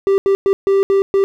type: tone bursts at uneven times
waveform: triangle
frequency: 392 Hz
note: G4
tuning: in tune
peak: -8 dBFS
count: 6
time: 0.07-0.18 / 0.26-0.35 / 0.46-0.53 / 0.67-0.83 / 0.9-1.02 / 1.14-1.24 s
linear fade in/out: 0 ms
effects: none